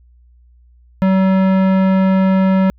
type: tone with tanh clipping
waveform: sine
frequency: 190 Hz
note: F#3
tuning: 46 cents sharp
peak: -12 dBFS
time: 1.02-2.7 s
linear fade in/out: 0 ms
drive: 18 dB
effects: added 60 Hz sine -45 dBFS peak until 2.78 s